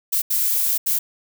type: noise bursts at uneven times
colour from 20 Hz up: violet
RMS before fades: -20 dBFS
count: 3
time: 0.12-0.22 / 0.3-0.78 / 0.86-0.99 s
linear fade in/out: 10 ms
effects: none